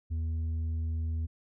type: tone with tanh clipping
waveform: sine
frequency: 80.8 Hz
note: E2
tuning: 34 cents flat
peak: -30 dBFS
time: 0.1-1.27 s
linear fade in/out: 20 ms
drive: 4 dB
effects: none